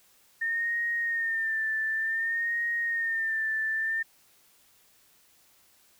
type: tone with vibrato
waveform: sine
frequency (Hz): 1817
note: A#6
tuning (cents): -45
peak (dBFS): -26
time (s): 0.41-4.03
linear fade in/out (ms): 10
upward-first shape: sine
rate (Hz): 0.55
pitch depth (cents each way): 52
effects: white hiss -62 dBFS RMS until 5.99 s